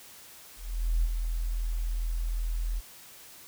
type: tone with ADSR envelope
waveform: sine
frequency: 41.28 Hz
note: E1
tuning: 3 cents sharp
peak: -21 dBFS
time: 0.56-2.81 s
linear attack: 480 ms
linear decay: 31 ms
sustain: -6 dB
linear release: 30 ms
effects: white hiss -50 dBFS RMS until 3.47 s